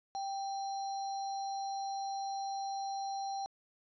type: tone with sample-and-hold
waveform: sine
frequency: 784 Hz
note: G5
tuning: in tune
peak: -35 dBFS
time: 0.15-3.46 s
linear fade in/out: 0 ms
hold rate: 4900 Hz
effects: resampled to 16000 Hz